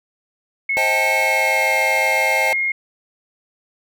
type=tone with pitch glide; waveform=sine; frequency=2186 to 2142 Hz; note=C#7 to C7; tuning=-25 to +40 cents; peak=-17 dBFS; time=0.69-2.72 s; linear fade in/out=5 ms; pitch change=-35 cents; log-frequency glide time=1.15-1.76 s
type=chord; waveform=square; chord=A half-diminished seventh; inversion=first; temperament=just; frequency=528 / 633.6 / 792 / 880 Hz; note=C5 / Eb5 / G5 / A5; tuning=+16 / +31 / +18 / 0 cents; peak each=-25 dBFS; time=0.77-2.53 s; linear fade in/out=0 ms
effects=none